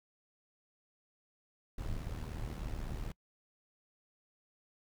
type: noise with amplitude modulation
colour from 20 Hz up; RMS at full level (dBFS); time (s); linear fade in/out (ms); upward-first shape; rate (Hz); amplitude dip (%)
brown; -37; 1.78-3.12; 5; sine; 76.5; 70
effects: noise-tail reverb RT60 0.1 s tail -25 dB re dry